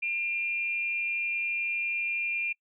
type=tone pair together; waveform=sine; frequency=2396 / 2685 Hz; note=D7 / E7; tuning=+34 / +31 cents; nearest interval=major second; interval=197 cents; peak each=-28 / -37 dBFS; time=0.02-2.53 s; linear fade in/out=10 ms; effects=noise-tail reverb RT60 0.1 s tail -25 dB re dry